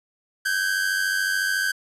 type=tone pair together; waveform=45% pulse; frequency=1537 / 1630.9 Hz; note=G6 / G#6; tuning=-35 / -32 cents; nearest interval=minor second; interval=103 cents; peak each=-23 / -26 dBFS; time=0.45-1.72 s; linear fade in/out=10 ms; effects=resampled to 32000 Hz